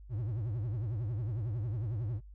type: tone with vibrato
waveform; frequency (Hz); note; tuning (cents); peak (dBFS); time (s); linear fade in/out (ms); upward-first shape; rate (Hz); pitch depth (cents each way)
triangle; 111; A2; +16; -30; 0.09-2.21; 50; triangle; 11; 270
effects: added 50 Hz sine -48 dBFS peak until 2.34 s